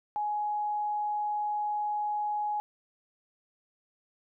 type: tone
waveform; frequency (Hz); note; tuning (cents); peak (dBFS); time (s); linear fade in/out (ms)
sine; 837; G#5; +13; -28; 0.16-2.6; 0
effects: none